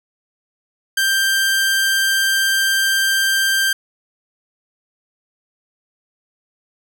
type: tone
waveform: sawtooth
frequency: 1577 Hz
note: G6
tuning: 10 cents sharp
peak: -11 dBFS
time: 0.97-3.73 s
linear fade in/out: 5 ms
effects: none